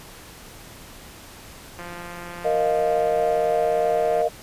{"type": "click train", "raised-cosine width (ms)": 0.5, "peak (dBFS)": -22, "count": 423, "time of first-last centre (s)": [1.79, 4.215], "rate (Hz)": 174}
{"type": "chord", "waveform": "sine", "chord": "Bb suspended fourth", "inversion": "none", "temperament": "just", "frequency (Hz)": [466.2, 621.6, 699.2], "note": ["Bb4", "Eb5", "F5"], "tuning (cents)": [0, -2, 2], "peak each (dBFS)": [-23, -22, -23], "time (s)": [2.44, 4.29], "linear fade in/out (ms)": 20}
{"effects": ["pink hiss -43 dBFS RMS until 4.42 s", "resampled to 32000 Hz"]}